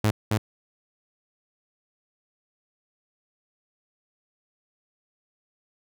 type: tone with echo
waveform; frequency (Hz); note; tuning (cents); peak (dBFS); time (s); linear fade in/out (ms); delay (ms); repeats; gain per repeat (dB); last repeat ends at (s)
sawtooth; 106.9; A2; -49; -15; 0.04-0.11; 5; 270; 1; -2; 0.38
effects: none